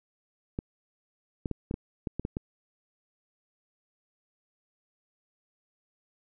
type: clicks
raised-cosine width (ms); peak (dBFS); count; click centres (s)
3; -18; 9; 0.589 / 1.458 / 1.513 / 1.711 / 1.741 / 2.072 / 2.196 / 2.251 / 2.369
effects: none